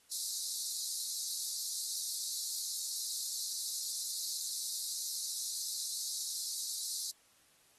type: high-pass noise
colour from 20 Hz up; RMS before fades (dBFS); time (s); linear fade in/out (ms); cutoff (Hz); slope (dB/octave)
pink; -38; 0.11-7.11; 10; 3900; 96
effects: white hiss -67 dBFS RMS until 7.78 s + AAC 32 kbps